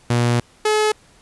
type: tone pair in turn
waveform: sawtooth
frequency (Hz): 120 / 427.6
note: B2 / A4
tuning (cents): -49 / -49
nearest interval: octave + minor seventh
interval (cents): 2200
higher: second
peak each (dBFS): -11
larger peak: neither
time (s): 0.1-0.4 / 0.65-0.92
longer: first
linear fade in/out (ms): 5
effects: pink hiss -52 dBFS RMS until 1.21 s + resampled to 24000 Hz